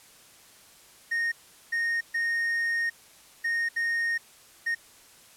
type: tone bursts at uneven times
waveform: triangle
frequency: 1852 Hz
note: A#6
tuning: 12 cents flat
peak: -23 dBFS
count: 6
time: 1.11-1.32 / 1.72-2.01 / 2.14-2.9 / 3.44-3.69 / 3.76-4.18 / 4.66-4.75 s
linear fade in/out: 10 ms
effects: white hiss -54 dBFS RMS until 5.36 s + low-pass 12000 Hz 12 dB/octave